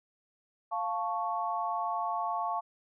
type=chord; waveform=sine; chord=F augmented; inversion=none; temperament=equal; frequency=698.5 / 880 / 1108.7 Hz; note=F5 / A5 / C#6; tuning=0 / 0 / 0 cents; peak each=-34 dBFS; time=0.71-2.61 s; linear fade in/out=20 ms; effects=none